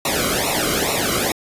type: noise with flanger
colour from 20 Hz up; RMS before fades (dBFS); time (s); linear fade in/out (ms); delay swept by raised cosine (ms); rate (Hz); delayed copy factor
pink; -20; 0.05-1.32; 2; 0.62 to 1.16; 2.3; -0.95
effects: resampled to 32000 Hz